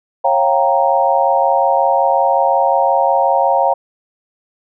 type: chord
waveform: sine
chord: G half-diminished seventh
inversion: second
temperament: equal with one note detuned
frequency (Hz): 547 / 698.5 / 784 / 932.3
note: Db5 / F5 / G5 / Bb5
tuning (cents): -23 / 0 / 0 / 0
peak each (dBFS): -16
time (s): 0.24-3.74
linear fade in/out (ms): 10
effects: none